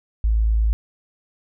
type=tone; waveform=sine; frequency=54.6 Hz; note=A1; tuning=13 cents flat; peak=-15 dBFS; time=0.24-0.73 s; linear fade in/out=0 ms; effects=none